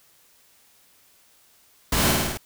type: noise with echo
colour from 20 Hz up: pink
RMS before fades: -22 dBFS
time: 1.92-2.11 s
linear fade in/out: 5 ms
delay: 53 ms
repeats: 5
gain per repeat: -2 dB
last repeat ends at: 2.375 s
effects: white hiss -58 dBFS RMS until 2.45 s